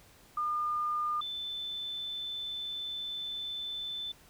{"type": "tone pair in turn", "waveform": "sine", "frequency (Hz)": [1210, 3523], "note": ["D#6", "A7"], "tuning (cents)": [-49, 1], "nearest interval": "octave + perfect fifth", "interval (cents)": 1850, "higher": "second", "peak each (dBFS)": [-29, -35], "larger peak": "first", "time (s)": [[0.37, 1.21], [1.21, 4.12]], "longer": "second", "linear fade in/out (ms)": 5, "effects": ["pink hiss -59 dBFS RMS until 4.29 s"]}